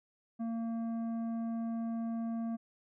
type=tone with tanh clipping; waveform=triangle; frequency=228.8 Hz; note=A#3; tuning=32 cents flat; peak=-35 dBFS; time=0.39-2.57 s; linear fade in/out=20 ms; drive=13 dB; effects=none